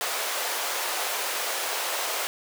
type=high-pass noise; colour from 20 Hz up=pink; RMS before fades=-29 dBFS; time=0.01-2.27 s; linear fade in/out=0 ms; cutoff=510 Hz; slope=24 dB/octave; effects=none